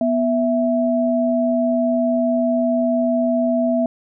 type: tone pair together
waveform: sine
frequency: 245.3 / 659.3 Hz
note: B3 / E5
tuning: -12 / 0 cents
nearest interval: octave + perfect fourth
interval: 1712 cents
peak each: -18 dBFS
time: 0.01-3.86 s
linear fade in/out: 2 ms
effects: none